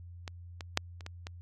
clicks, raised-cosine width 0.2 ms, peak -22 / -23 / -8 / -30 / -24 / -23 dBFS, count 6, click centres 0.278 / 0.608 / 0.774 / 1.008 / 1.064 / 1.269 s, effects added 87 Hz sine -45 dBFS peak until 1.41 s + AAC 48 kbps

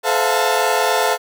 30% pulse tone cluster, 431.9 / 515 / 670 / 714 / 893 Hz, A4 / C5 / E5 / F5 / A5, -32 / -28 / +28 / +38 / +25 cents, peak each -19 dBFS, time 0.03-1.18 s, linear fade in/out 50 ms, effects none

